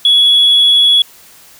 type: tone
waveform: sine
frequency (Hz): 3372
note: G#7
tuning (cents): +26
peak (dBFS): -4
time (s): 0.05-1.02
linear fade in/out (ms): 2
effects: tanh soft clip ceiling -2 dBFS + white hiss -41 dBFS RMS until 1.59 s